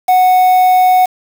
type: tone with quantisation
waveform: triangle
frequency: 738 Hz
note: F#5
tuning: 5 cents flat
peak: -4 dBFS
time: 0.08-1.06 s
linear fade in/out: 10 ms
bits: 4
effects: none